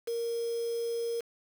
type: tone with quantisation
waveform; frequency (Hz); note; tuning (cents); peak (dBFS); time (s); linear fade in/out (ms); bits
sine; 466.2; A#4; 0; -30; 0.07-1.21; 10; 7
effects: none